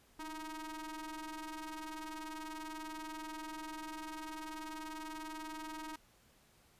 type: ring-modulated tone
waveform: sawtooth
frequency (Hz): 316.6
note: D#4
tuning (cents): +30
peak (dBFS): -36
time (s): 0.19-5.96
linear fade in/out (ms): 5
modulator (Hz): 623
effects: pink hiss -67 dBFS RMS until 6.79 s + resampled to 32000 Hz